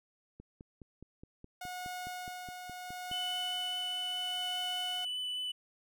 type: click train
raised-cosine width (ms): 3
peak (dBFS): -36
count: 14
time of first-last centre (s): 0.4-3.114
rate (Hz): 4.79
type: tone with tremolo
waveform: sawtooth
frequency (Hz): 726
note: F#5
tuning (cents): -33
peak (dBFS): -35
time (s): 1.61-5.05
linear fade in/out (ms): 5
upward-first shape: sine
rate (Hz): 0.74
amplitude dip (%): 40
type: tone with vibrato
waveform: triangle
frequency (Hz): 2989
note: F#7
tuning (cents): +17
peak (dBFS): -33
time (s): 3.11-5.52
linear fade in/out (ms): 10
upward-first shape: triangle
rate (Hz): 4.9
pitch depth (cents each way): 8
effects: none